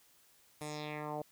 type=tone with low-pass filter sweep; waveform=10% pulse; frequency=150.6 Hz; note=D3; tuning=44 cents sharp; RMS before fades=-41 dBFS; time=0.61-1.22 s; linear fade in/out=2 ms; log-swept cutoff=11000 to 600 Hz; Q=2.8; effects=white hiss -66 dBFS RMS until 1.31 s